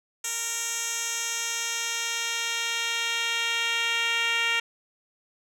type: tone with band-pass filter sweep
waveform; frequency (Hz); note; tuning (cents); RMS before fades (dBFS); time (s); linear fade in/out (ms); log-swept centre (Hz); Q
10% pulse; 463.5; A#4; -10; -28; 0.24-4.6; 5; 7500 to 2800; 1.6
effects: none